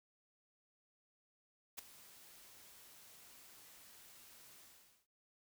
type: noise with ADSR envelope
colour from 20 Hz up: white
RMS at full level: -43 dBFS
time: 1.77-5.07 s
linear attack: 20 ms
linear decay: 5 ms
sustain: -17 dB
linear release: 480 ms
effects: noise-tail reverb RT60 0.2 s tail -24 dB re dry